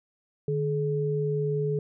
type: tone pair together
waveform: sine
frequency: 150.3 / 425.1 Hz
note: D3 / G#4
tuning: +40 / +40 cents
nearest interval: octave + tritone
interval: 1800 cents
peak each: -27 dBFS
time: 0.48-1.79 s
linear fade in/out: 2 ms
effects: none